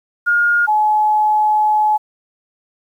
sine tone pair in turn, 1422 / 851.7 Hz, F6 / G#5, +31 / +43 cents, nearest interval major sixth, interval 888 cents, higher first, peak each -11 dBFS, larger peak neither, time 0.26-0.67 / 0.67-1.98 s, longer second, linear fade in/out 20 ms, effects 8-bit

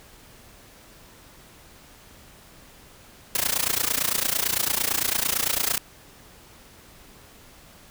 white noise with amplitude modulation, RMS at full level -21 dBFS, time 3.35-5.78 s, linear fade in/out 2 ms, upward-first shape sine, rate 28.9 Hz, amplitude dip 90%, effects pink hiss -50 dBFS RMS until 7.9 s

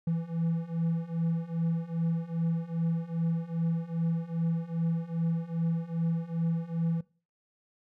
triangle beating tone pair, 164.5 / 167 Hz, E3 / E3, -3 / +23 cents, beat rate 2.5 Hz, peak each -30 / -28 dBFS, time 0.07-7.01 s, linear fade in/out 5 ms, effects noise-tail reverb RT60 0.4 s tail -22 dB re dry

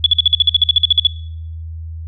sine tone bursts, 3407 Hz, G#7, 44 cents sharp, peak -6 dBFS, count 15, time 0.04-1.07 s, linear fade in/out 2 ms, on 22 ms, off 50 ms, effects noise-tail reverb RT60 0.7 s tail -21 dB re dry + added 81 Hz sine -25 dBFS peak until 2.07 s

